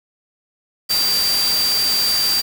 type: tone in noise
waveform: sine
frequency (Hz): 4699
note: D8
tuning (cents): 0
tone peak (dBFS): -16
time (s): 0.89-2.42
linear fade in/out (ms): 20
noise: white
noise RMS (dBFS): -23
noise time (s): 0.89-2.42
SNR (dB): +4
effects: none